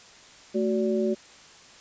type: tone cluster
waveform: sine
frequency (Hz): 220.3 / 372.9 / 577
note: A3 / F#4 / D5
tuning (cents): +2 / +14 / -31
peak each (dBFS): -26 / -25 / -30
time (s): 0.54-1.15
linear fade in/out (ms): 20
effects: white hiss -50 dBFS RMS until 1.8 s + resampled to 16000 Hz